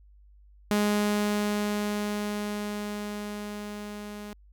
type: tone with level ramp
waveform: sawtooth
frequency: 207.7 Hz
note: G#3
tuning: in tune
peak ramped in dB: -18 to -34 dBFS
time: 0.71-4.33 s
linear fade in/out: 0 ms
effects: added 50 Hz sine -52 dBFS peak until 4.52 s